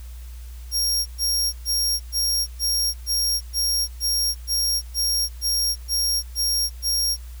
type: tone bursts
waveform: sawtooth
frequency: 5580 Hz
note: F8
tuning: 2 cents flat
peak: -17 dBFS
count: 14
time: 0.71-7.17 s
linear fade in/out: 50 ms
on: 350 ms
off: 120 ms
effects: added 60 Hz sine -34 dBFS peak until 7.4 s + white hiss -51 dBFS RMS until 7.4 s